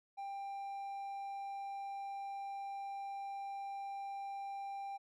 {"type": "tone", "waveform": "triangle", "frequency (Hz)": 792, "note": "G5", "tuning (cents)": 18, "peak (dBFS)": -39, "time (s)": [0.17, 4.98], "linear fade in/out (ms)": 20, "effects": []}